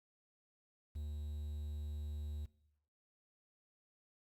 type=tone with quantisation; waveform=triangle; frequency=75 Hz; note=D2; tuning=37 cents sharp; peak=-38 dBFS; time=0.95-2.46 s; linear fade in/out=10 ms; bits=11; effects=noise-tail reverb RT60 0.8 s tail -20 dB re dry + Opus 48 kbps